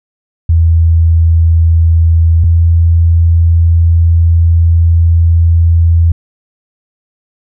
sine tone pair in turn, 82.41 / 83.61 Hz, E2 / E2, 0 / +25 cents, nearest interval unison, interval 25 cents, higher second, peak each -4 dBFS, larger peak neither, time 0.49-2.44 / 2.44-6.12 s, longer second, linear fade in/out 5 ms, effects none

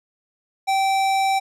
sine tone with hard clipping, 776 Hz, G5, 18 cents flat, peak -19 dBFS, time 0.67-1.4 s, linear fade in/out 20 ms, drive 17 dB, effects none

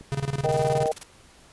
click train, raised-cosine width 3 ms, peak -30 dBFS, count 6, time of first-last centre 0.01-0.589 s, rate 8.63 Hz
square tone with tremolo, 138.1 Hz, C#3, 6 cents flat, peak -24 dBFS, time 0.12-0.86 s, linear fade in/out 0 ms, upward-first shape square, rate 19 Hz, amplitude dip 80%
harmonic tone, 156.4 Hz, D#3, 9 cents sharp, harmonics 3 / 4 / 5, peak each -25 / -26 / -27 dBFS, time 0.44-0.92 s, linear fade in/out 5 ms
white noise bursts, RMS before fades -38 dBFS, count 11, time 0.52-1.034 s, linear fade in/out 5 ms, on 24 ms, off 25 ms
effects pink hiss -53 dBFS RMS until 1.52 s + resampled to 24000 Hz

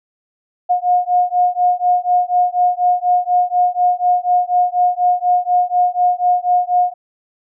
sine beating tone pair, 716 / 720.1 Hz, F5 / F#5, +43 / -47 cents, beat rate 4.1 Hz, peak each -15 dBFS, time 0.69-6.94 s, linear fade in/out 20 ms, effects none

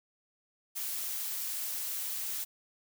blue noise, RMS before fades -36 dBFS, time 0.75-2.45 s, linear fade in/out 20 ms, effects none

